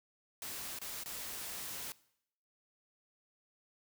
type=noise with dropouts; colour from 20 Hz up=white; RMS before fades=-43 dBFS; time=0.42-1.92 s; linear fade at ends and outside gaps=1 ms; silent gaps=0.788-0.815 / 1.036-1.059 s; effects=noise-tail reverb RT60 0.7 s tail -20 dB re dry